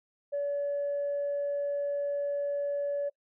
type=tone; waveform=sine; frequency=571 Hz; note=D5; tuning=49 cents flat; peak=-27 dBFS; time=0.32-3.1 s; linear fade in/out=20 ms; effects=noise-tail reverb RT60 0.1 s tail -24 dB re dry + tanh soft clip ceiling -25 dBFS